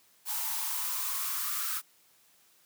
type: noise with high-pass filter sweep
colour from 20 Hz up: blue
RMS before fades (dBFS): -33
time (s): 0.25-1.82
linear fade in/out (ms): 50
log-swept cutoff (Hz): 850 to 1300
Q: 6.4
effects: white hiss -64 dBFS RMS until 2.65 s + high-pass 100 Hz 12 dB/octave